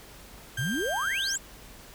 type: tone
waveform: 35% pulse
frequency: 1587 Hz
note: G6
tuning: 21 cents sharp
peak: -29 dBFS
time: 0.57-1.36 s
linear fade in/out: 5 ms
type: exponential sweep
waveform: sine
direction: up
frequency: 107.9 to 8050 Hz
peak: -28 dBFS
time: 0.58-1.38 s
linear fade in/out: 10 ms
effects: added 50 Hz sine -54 dBFS peak until 1.94 s + pink hiss -49 dBFS RMS until 1.94 s